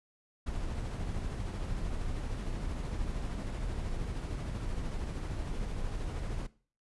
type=noise with tremolo; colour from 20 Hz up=brown; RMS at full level=-34 dBFS; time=0.46-6.47 s; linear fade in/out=10 ms; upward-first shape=triangle; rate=13 Hz; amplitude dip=35%; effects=noise-tail reverb RT60 0.4 s tail -18 dB re dry + resampled to 24000 Hz